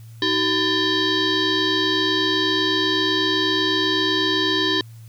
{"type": "tone with frequency modulation", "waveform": "sine", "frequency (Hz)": 1774, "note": "A6", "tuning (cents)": 14, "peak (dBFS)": -17, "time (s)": [0.22, 4.81], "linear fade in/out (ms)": 2, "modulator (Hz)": 696, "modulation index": 3.8, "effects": ["added 113 Hz sine -38 dBFS peak until 5.08 s", "white hiss -55 dBFS RMS until 5.08 s"]}